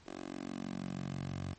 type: tone with high-pass filter sweep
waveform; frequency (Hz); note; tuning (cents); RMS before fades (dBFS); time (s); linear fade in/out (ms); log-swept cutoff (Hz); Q
10% pulse; 46.25; F#1; 0; -41; 0.06-1.54; 10; 380 to 94; 2.3
effects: pink hiss -62 dBFS RMS until 1.58 s + MP3 32 kbps